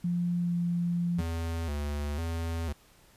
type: tone with pitch glide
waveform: sine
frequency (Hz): 174.6 to 173.09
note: F3 to F3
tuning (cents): 0 to -15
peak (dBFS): -26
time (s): 0.04-1.21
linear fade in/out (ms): 5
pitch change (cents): -15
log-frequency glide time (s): 0.38-0.54
type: tone with vibrato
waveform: square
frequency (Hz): 77.78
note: D#2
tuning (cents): 0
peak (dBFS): -31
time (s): 1.18-2.73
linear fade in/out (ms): 10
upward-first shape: square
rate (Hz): 1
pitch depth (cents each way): 110
effects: pink hiss -60 dBFS RMS until 3.16 s + resampled to 32000 Hz